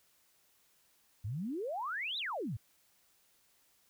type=exponential two-way sweep; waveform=sine; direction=up then down; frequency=92.5 to 4025 to 92.5 Hz; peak=-35 dBFS; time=1.24-2.57 s; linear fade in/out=10 ms; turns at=2.18 s; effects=white hiss -70 dBFS RMS until 3.89 s